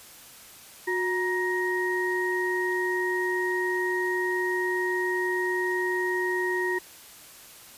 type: tone cluster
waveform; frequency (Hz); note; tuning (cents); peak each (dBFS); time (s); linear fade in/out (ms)
sine; 363.5 / 947 / 1875; F#4 / A#5 / A#6; -31 / +27 / +10; -27 / -33 / -28; 0.87-6.79; 10
effects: white hiss -48 dBFS RMS until 7.77 s + resampled to 32000 Hz